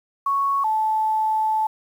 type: tone pair in turn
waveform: sine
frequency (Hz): 1108.7 / 871.4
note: C#6 / A5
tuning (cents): 0 / -17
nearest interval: major third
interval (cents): 417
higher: first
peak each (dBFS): -18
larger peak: neither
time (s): 0.26-0.64 / 0.64-1.67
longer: second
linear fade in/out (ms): 5
effects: 8-bit